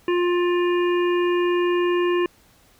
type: harmonic tone with a mistuned harmonic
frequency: 352.6 Hz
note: F4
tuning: 17 cents sharp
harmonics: 1 / 3 / 5 / 7 / 8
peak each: -18 / -28 / -32 / -35 / -36 dBFS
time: 0.08-2.26 s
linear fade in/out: 2 ms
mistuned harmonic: 7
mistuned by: -22 cents
effects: pink hiss -56 dBFS RMS until 2.79 s